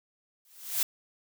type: noise with exponential growth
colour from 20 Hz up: blue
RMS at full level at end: -24 dBFS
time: 0.45-0.83 s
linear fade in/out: 2 ms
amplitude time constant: 81 ms
effects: none